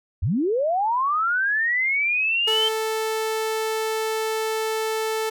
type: linear sweep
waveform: sine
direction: up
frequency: 65.41 to 3136 Hz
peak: -19 dBFS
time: 0.22-2.69 s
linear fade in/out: 10 ms
type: tone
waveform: sawtooth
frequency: 440 Hz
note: A4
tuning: in tune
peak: -19 dBFS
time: 2.47-5.3 s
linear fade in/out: 10 ms
effects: none